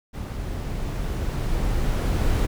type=noise with level ramp; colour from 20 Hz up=brown; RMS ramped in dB=-31 to -20 dBFS; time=0.13-2.47 s; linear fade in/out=20 ms; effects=none